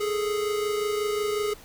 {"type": "tone pair together", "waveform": "square", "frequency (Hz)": [416.1, 441.6], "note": ["G#4", "A4"], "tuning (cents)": [3, 6], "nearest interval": "minor second", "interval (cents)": 103, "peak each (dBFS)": [-26, -34], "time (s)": [0, 1.54], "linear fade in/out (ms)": 10, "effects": ["pink hiss -49 dBFS RMS until 1.64 s"]}